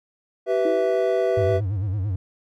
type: chord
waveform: triangle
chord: E minor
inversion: first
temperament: equal with one note detuned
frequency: 384.4 / 493.9 / 659.3 Hz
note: G4 / B4 / E5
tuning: -34 / 0 / 0 cents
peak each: -21 dBFS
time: 0.46-1.61 s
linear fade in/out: 50 ms
type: tone with exponential decay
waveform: sine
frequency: 326.4 Hz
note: E4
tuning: 17 cents flat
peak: -21 dBFS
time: 0.65-1.16 s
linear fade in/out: 5 ms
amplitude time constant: 110 ms
type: tone with vibrato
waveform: triangle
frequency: 99 Hz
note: G2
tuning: 18 cents sharp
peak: -20 dBFS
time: 1.37-2.16 s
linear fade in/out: 5 ms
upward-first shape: sine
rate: 8.9 Hz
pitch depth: 150 cents each way
effects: none